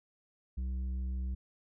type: tone with tanh clipping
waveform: triangle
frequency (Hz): 63.8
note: C2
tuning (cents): -43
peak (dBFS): -34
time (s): 0.57-1.35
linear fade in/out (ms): 10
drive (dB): 11
effects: none